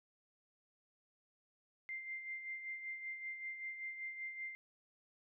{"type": "tone with tremolo", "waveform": "sine", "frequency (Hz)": 2093, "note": "C7", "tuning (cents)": 0, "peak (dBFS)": -40, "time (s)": [1.89, 4.55], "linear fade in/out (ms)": 0, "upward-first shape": "sine", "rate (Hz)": 5.2, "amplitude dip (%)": 55, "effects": []}